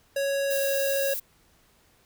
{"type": "tone with pitch glide", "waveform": "square", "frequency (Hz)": [554.4, 550.6], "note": ["C#5", "C#5"], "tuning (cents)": [0, -12], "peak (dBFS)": -25, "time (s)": [0.16, 1.14], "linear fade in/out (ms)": 5, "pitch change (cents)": -12, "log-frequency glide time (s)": [0.48, 0.56]}
{"type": "noise", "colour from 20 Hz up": "violet", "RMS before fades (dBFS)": -32, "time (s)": [0.5, 1.2], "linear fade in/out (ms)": 10}
{"effects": ["pink hiss -62 dBFS RMS until 2.05 s"]}